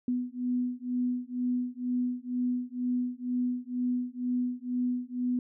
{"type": "beating tone pair", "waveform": "sine", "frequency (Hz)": [246.9, 249], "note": ["B3", "B3"], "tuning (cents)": [0, 14], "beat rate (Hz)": 2.1, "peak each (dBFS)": -31, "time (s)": [0.08, 5.39], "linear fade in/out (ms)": 2, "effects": []}